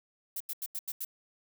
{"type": "noise bursts", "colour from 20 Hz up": "violet", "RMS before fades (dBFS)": -36, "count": 6, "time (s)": [0.36, 1.049], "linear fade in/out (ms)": 5, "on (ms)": 44, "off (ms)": 85, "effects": []}